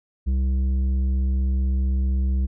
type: tone with tanh clipping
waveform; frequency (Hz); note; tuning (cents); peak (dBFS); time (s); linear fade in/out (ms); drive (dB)
sine; 65.41; C2; 0; -20; 0.26-2.47; 20; 8
effects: none